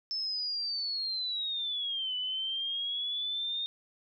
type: linear two-way sweep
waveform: sine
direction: down then up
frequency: 5290 to 2979 to 3676 Hz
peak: -31 dBFS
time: 0.11-3.66 s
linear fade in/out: 0 ms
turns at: 2.16 s
effects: none